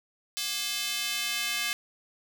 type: tone with high-pass filter sweep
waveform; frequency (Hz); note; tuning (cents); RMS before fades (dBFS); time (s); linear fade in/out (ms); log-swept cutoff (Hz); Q
square; 235.8; A#3; +20; -31; 0.37-1.73; 0; 3600 to 2300; 1.4
effects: none